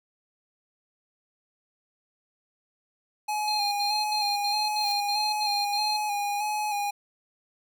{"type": "tone with vibrato", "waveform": "square", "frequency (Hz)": 830.6, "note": "G#5", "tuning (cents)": 0, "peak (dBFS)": -27, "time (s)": [3.28, 6.91], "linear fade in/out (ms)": 10, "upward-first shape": "square", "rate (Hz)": 1.6, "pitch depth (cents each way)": 29}
{"type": "tone bursts", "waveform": "sine", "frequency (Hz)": 4186, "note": "C8", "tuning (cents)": 0, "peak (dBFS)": -27, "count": 8, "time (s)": [3.47, 5.974], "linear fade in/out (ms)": 10, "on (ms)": 250, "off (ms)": 72}
{"type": "noise with exponential growth", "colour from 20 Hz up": "blue", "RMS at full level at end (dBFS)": -39, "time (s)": [4.5, 4.92], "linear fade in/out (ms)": 0, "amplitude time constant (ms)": 90}
{"effects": []}